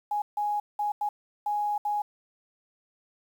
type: tone bursts at uneven times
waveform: sine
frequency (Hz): 830.6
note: G#5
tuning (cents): 0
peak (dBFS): -25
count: 6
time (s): 0.11-0.22 / 0.37-0.6 / 0.79-0.92 / 1.01-1.09 / 1.46-1.78 / 1.85-2.02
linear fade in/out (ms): 5
effects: 9-bit